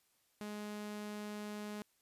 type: tone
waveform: sawtooth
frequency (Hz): 209.1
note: G#3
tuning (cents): +12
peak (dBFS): -38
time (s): 0.41-1.82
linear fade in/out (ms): 0
effects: white hiss -75 dBFS RMS until 2.01 s + resampled to 32000 Hz